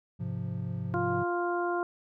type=chord; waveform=triangle; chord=F minor; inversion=first; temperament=equal; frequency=103.83 / 130.81 / 174.61 Hz; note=Ab2 / C3 / F3; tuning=0 / 0 / 0 cents; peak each=-34 dBFS; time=0.19-1.24 s; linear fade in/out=20 ms
type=harmonic tone; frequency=350 Hz; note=F4; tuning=4 cents sharp; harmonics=1 / 2 / 3 / 4; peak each=-30 / -33 / -35 / -36 dBFS; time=0.94-1.83 s; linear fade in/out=0 ms
effects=none